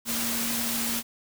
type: tone in noise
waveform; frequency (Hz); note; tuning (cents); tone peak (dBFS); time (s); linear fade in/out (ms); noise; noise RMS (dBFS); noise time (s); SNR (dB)
sine; 232.4; A#3; -5; -33; 0.05-1.03; 50; white; -29; 0.05-1.03; -7
effects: none